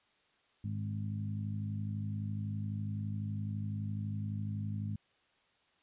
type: harmonic tone with a mistuned harmonic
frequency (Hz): 51.91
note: G#1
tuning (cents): 0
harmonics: 2 / 3 / 4 / 5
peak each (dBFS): -36 / -44 / -41 / -51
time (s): 0.64-4.96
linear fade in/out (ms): 5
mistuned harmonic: 5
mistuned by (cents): +16
effects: white hiss -71 dBFS RMS until 5.82 s + resampled to 8000 Hz